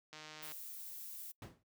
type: click train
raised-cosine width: 0.2 ms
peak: -33 dBFS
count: 61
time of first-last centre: 0.13-0.52 s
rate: 154 Hz
type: noise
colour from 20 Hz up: violet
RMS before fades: -48 dBFS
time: 0.42-1.32 s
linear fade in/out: 10 ms
type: noise with exponential decay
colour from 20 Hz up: brown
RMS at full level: -38 dBFS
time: 1.42-1.63 s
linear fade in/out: 2 ms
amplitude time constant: 45 ms
effects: noise-tail reverb RT60 0.1 s tail -24 dB re dry + high-pass 100 Hz 12 dB/octave